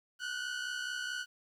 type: tone pair together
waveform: sawtooth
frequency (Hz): 1459 / 1523.6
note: F#6 / G6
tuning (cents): -25 / -50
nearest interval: minor second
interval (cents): 75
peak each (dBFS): -34 / -36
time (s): 0.19-1.26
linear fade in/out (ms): 50
effects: low-pass 7000 Hz 12 dB/octave + 11-bit